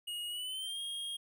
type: tone with pitch glide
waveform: square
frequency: 2879 to 3250 Hz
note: F#7 to G#7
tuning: -48 to -38 cents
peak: -38 dBFS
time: 0.07-1.17 s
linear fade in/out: 10 ms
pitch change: +210 cents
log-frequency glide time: 0.28-0.8 s
effects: none